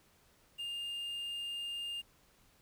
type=tone with quantisation; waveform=triangle; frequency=2812 Hz; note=F7; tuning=11 cents sharp; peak=-36 dBFS; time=0.58-2.02 s; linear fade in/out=20 ms; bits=10; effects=pink hiss -67 dBFS RMS until 2.61 s